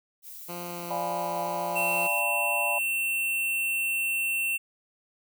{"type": "noise", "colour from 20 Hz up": "violet", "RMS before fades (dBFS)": -43, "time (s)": [0.22, 2.24], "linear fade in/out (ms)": 50}
{"type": "tone with vibrato", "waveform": "10% pulse", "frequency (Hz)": 173.9, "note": "F3", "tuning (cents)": -7, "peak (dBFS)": -27, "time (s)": [0.48, 2.08], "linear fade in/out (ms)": 20, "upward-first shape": "sine", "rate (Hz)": 1.9, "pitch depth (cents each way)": 8}
{"type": "chord", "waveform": "sine", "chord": "D diminished seventh", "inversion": "none", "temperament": "equal", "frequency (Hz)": [587.3, 698.5, 830.6, 987.8], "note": ["D5", "F5", "Ab5", "Cb6"], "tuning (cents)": [0, 0, 0, 0], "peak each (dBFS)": -34, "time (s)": [0.9, 2.79], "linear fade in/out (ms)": 10}
{"type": "tone", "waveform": "square", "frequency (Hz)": 2700, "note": "E7", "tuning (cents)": 41, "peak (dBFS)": -26, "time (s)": [1.75, 4.58], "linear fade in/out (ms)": 20}
{"effects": []}